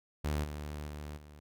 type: tone with level steps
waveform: sawtooth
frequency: 74.4 Hz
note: D2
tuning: 23 cents sharp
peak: -27 / -35 / -37 / -47 dBFS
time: 0.24-1.4 s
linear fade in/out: 10 ms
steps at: 0.43 / 0.87 / 1.16 s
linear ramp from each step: 20 ms
effects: none